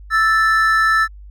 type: tone pair together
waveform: triangle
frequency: 1318.5 / 1760 Hz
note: E6 / A6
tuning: 0 / 0 cents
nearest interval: perfect fourth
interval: 500 cents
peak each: -13 dBFS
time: 0.1-1.08 s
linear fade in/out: 50 ms
effects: added 50 Hz sine -35 dBFS peak until 1.3 s